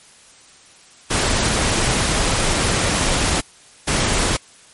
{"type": "noise bursts at uneven times", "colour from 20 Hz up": "pink", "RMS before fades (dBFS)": -18, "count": 2, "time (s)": [[1.1, 3.41], [3.87, 4.37]], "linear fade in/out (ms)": 10, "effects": ["white hiss -47 dBFS RMS until 4.73 s", "MP3 48 kbps"]}